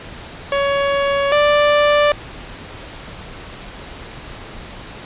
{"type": "tone pair in turn", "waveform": "sawtooth", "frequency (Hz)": [560, 588.1], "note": ["C#5", "D5"], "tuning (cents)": [18, 2], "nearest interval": "minor second", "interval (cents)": 84, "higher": "second", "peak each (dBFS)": [-11, -7], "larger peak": "second", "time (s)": [[0.52, 1.32], [1.32, 2.12]], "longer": "neither", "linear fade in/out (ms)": 2, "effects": ["pink hiss -34 dBFS RMS until 5.05 s", "resampled to 8000 Hz"]}